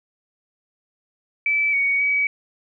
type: tone with pitch steps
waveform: sine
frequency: 2311 / 2239 / 2273 Hz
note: D7 / C#7 / C#7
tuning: -28 / +17 / +43 cents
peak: -17 dBFS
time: 1.46-2.27 s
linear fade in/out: 2 ms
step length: 270 ms
effects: none